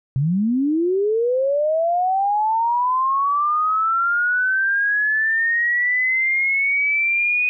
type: linear sweep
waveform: sine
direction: up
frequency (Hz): 126.1 to 2489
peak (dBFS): -16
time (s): 0.16-7.49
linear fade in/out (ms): 0
effects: none